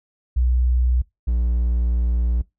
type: tone pair in turn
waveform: sine / triangle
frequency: 61.74 / 59.44 Hz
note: B1 / A#1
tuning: 0 / +34 cents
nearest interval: minor second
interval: 66 cents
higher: first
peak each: -15 dBFS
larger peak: neither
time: 0.36-1.02 / 1.27-2.42 s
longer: second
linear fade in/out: 10 ms
effects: noise-tail reverb RT60 0.2 s tail -23 dB re dry